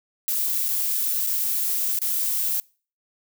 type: noise with dropouts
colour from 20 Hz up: violet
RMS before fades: -24 dBFS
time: 0.28-2.6 s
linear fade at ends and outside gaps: 0 ms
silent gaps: 0.684-0.688 / 1.265-1.271 / 1.989-2.017 s
effects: noise-tail reverb RT60 0.4 s tail -25 dB re dry